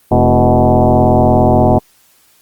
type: tone with frequency modulation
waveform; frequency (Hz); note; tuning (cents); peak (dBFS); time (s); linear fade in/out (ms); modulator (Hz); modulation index
sine; 261.6; C4; 0; -6; 0.11-1.79; 10; 120; 4.6
effects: white hiss -51 dBFS RMS until 2.41 s + Opus 32 kbps